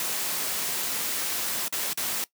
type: noise with dropouts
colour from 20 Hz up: white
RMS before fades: -29 dBFS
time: 0-2.24 s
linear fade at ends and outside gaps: 1 ms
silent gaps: 1.681-1.725 / 1.932-1.974 s
effects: noise-tail reverb RT60 0.1 s tail -19 dB re dry + high-pass 150 Hz 12 dB/octave